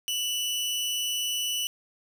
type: tone pair together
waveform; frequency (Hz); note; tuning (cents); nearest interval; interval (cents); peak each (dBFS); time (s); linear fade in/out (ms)
sawtooth; 2732 / 2960; F7 / F#7; -39 / 0; minor second; 139; -36 / -24; 0.08-1.67; 0
effects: none